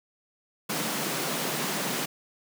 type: high-pass noise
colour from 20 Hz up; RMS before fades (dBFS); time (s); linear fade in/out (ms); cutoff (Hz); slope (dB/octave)
pink; -30; 0.69-2.06; 10; 140; 96
effects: none